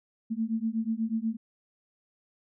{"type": "beating tone pair", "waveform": "sine", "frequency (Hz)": [220, 228.2], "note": ["A3", "A#3"], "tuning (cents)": [0, -37], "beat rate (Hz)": 8.2, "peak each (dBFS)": -30, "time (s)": [0.3, 1.37], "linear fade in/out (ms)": 20, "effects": []}